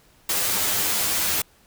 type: noise with comb filter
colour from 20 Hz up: white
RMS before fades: -23 dBFS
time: 0.29-1.42 s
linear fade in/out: 5 ms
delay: 9.9 ms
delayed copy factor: +0.6
effects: pink hiss -57 dBFS RMS until 1.66 s